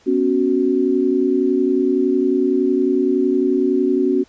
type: chord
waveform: sine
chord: B suspended second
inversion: none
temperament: just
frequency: 246.9 / 277.8 / 370.4 Hz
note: B3 / C#4 / F#4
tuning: 0 / +4 / +2 cents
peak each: -21 / -18 / -17 dBFS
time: 0.06-4.24 s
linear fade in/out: 20 ms
effects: pink hiss -53 dBFS RMS until 4.28 s + resampled to 16000 Hz